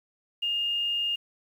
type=tone with quantisation; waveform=sine; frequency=2829 Hz; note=F7; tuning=22 cents sharp; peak=-25 dBFS; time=0.42-1.16 s; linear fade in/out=10 ms; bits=9; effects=none